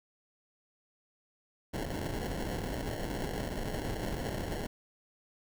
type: noise with sample-and-hold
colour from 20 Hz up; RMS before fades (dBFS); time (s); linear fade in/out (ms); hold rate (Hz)
pink; -36; 1.73-4.67; 10; 1225
effects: none